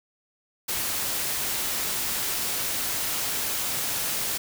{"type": "noise", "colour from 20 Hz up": "white", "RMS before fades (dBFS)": -28, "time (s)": [0.68, 4.38], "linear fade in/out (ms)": 10, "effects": []}